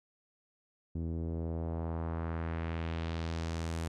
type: tone with low-pass filter sweep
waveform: sawtooth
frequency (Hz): 82.3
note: E2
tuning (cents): -2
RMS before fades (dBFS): -36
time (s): 0.95-3.88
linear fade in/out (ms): 5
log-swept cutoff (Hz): 280 to 10000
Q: 1.3
effects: none